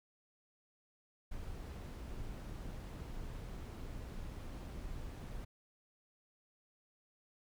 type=noise; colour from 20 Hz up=brown; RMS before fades=-45 dBFS; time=1.31-5.45 s; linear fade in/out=10 ms; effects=none